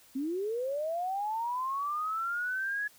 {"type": "linear sweep", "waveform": "sine", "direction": "up", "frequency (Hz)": [255.3, 1694], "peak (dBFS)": -30, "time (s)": [0.15, 2.88], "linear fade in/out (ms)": 10, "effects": ["white hiss -59 dBFS RMS until 2.98 s"]}